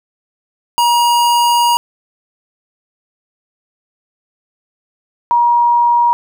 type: tone pair in turn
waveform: square / sine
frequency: 952 / 952 Hz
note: A#5 / A#5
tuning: +36 / +36 cents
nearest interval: unison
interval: 0 cents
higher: neither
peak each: -10 / -8 dBFS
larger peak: second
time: 0.78-1.77 / 5.31-6.13 s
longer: first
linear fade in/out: 0 ms
effects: none